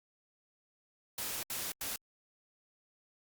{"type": "noise bursts at uneven times", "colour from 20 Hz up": "white", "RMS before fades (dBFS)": -38, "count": 3, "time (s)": [[1.18, 1.43], [1.5, 1.72], [1.81, 1.96]], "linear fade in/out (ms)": 2, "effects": ["Opus 48 kbps"]}